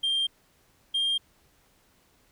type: tone pair in turn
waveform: sine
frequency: 3185 / 3205 Hz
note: G7 / G7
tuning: +27 / +38 cents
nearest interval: unison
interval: 11 cents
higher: second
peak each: -21 dBFS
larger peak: neither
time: 0.03-0.27 / 0.94-1.18 s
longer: neither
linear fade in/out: 10 ms
effects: tanh soft clip ceiling -22 dBFS + pink hiss -64 dBFS RMS until 2.31 s